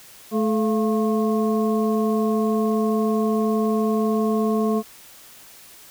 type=harmonic tone with a mistuned harmonic; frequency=216.6 Hz; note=A3; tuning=27 cents flat; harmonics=1 / 2 / 3 / 5; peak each=-20 / -23 / -29 / -30 dBFS; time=0.31-4.83 s; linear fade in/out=50 ms; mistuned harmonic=3; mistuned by=+90 cents; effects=white hiss -46 dBFS RMS until 5.9 s